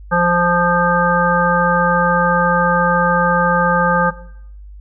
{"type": "harmonic tone", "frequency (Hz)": 174.61, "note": "F3", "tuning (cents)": 0, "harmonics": [1, 3, 5, 7, 9], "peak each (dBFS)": [-18, -18, -18, -18, -18], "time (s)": [0.11, 4.11], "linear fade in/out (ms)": 20, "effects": ["noise-tail reverb RT60 0.7 s tail -17 dB re dry", "added 50 Hz sine -33 dBFS peak until 4.8 s"]}